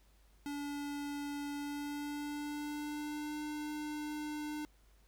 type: tone with pitch glide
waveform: square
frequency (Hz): 287.7 to 300.4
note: D4 to D4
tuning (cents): -36 to +39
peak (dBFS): -39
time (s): 0.46-4.65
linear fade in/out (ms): 0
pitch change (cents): +75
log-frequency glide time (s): 1.54-3.43
effects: added 50 Hz sine -63 dBFS peak until 5.07 s + pink hiss -71 dBFS RMS until 5.07 s